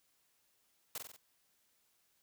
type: noise with echo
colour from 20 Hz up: white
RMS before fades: -41 dBFS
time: 0.95-0.98 s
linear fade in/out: 2 ms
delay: 46 ms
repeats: 4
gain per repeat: -4 dB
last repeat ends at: 1.164 s
effects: white hiss -75 dBFS RMS until 2.22 s